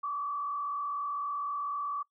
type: tone with frequency modulation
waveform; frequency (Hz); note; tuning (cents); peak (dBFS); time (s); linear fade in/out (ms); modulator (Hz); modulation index
sine; 1151; D6; -35; -31; 0.03-2.03; 10; 44.1; 0.69
effects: noise-tail reverb RT60 0.1 s tail -23 dB re dry